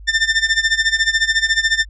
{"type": "tone with tremolo", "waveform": "sawtooth", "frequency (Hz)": 1794, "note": "A6", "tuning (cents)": 33, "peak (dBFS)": -7, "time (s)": [0.07, 1.85], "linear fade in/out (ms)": 20, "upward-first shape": "sine", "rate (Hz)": 14, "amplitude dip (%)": 85, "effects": ["added 50 Hz sine -34 dBFS peak until 1.89 s", "resampled to 16000 Hz"]}